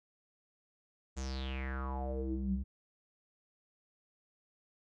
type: tone with low-pass filter sweep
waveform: square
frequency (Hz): 66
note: C2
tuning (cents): +16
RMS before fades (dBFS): -37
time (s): 1.16-2.64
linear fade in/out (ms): 20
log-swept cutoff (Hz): 7300 to 140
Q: 6.9
effects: none